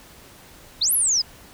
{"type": "exponential two-way sweep", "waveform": "sine", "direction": "up then down", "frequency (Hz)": [3520, 12000, 4796], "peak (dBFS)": -17, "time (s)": [0.81, 1.22], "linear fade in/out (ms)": 10, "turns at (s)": 0.93, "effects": ["pink hiss -47 dBFS RMS until 1.53 s"]}